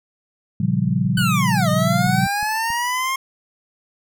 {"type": "chord", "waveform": "sine", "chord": "G half-diminished seventh", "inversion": "first", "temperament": "equal", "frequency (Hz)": [116.54, 138.59, 174.61, 196], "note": ["Bb2", "Db3", "F3", "G3"], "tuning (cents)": [0, 0, 0, 0], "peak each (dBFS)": [-23, -22, -21, -22], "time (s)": [0.6, 2.27], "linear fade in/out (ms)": 5}
{"type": "clicks", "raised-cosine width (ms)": 5, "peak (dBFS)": -25, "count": 10, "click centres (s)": [0.891, 1.059, 1.175, 1.22, 1.732, 2.066, 2.189, 2.257, 2.429, 2.703]}
{"type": "linear two-way sweep", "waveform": "25% pulse", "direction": "down then up", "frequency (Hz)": [1518, 606, 1075], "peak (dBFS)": -16, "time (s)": [1.17, 3.16], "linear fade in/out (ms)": 5, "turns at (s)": 1.69}
{"effects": []}